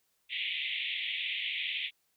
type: band-pass noise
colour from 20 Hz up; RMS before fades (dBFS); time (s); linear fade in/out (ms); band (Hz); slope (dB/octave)
white; -35; 0.29-1.91; 50; 2000 to 3600; 96
effects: white hiss -75 dBFS RMS until 2.16 s